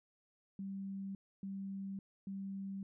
sine tone bursts, 195.1 Hz, G3, 8 cents flat, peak -40 dBFS, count 3, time 0.59-2.83 s, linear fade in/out 2 ms, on 560 ms, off 280 ms, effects none

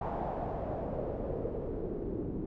pink noise with low-pass filter sweep, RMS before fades -36 dBFS, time 0.01-2.46 s, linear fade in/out 5 ms, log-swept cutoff 830 to 330 Hz, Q 3, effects none

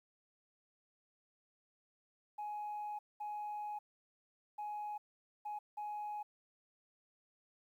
sine tone bursts at uneven times, 837 Hz, G#5, 13 cents sharp, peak -38 dBFS, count 5, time 2.38-2.99 / 3.2-3.79 / 4.58-4.98 / 5.45-5.59 / 5.77-6.23 s, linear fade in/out 10 ms, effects tanh soft clip ceiling -37 dBFS + 12-bit

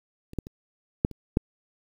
clicks, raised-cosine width 3 ms, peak -29 / -14 / -27 / -7 / -28 / -7 dBFS, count 6, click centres 0.334 / 0.387 / 0.469 / 1.049 / 1.113 / 1.371 s, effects 8-bit

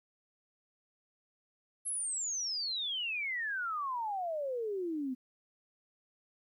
sine exponential sweep, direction down, 11175 to 248.1 Hz, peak -33 dBFS, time 1.85-5.15 s, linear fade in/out 20 ms, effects 12-bit

